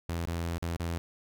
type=tone with dropouts; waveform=sawtooth; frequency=84.4 Hz; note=E2; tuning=41 cents sharp; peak=-27 dBFS; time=0.09-0.98 s; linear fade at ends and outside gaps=0 ms; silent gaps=0.254-0.274 / 0.581-0.625 / 0.766-0.798 s; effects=none